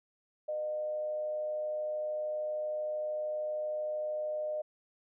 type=tone with frequency modulation; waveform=sine; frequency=610 Hz; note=D#5; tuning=34 cents flat; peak=-32 dBFS; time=0.48-4.62 s; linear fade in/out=10 ms; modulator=113 Hz; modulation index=0.24; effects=none